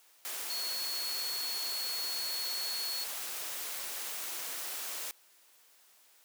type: tone in noise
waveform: sine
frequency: 4356 Hz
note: C#8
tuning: 31 cents flat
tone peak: -35 dBFS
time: 0.5-3.04 s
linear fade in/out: 0 ms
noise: white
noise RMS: -39 dBFS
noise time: 0.25-5.11 s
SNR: +1 dB
effects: white hiss -63 dBFS RMS until 6.24 s + high-pass 400 Hz 12 dB/octave